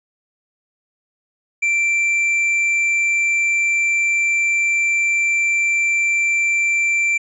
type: tone with hard clipping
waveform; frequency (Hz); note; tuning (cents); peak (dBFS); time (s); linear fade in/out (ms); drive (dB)
triangle; 2349; D7; 0; -16; 1.62-7.18; 10; 7
effects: resampled to 22050 Hz